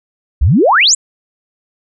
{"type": "exponential sweep", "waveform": "sine", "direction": "up", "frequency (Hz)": [55.5, 8170], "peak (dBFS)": -6, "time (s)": [0.41, 0.95], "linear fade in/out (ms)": 10, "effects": []}